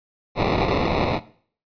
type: noise with sample-and-hold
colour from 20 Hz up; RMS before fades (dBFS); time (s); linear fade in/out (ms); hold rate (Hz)
white; -21; 0.35-1.2; 50; 1575
effects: noise-tail reverb RT60 0.5 s tail -17 dB re dry + resampled to 11025 Hz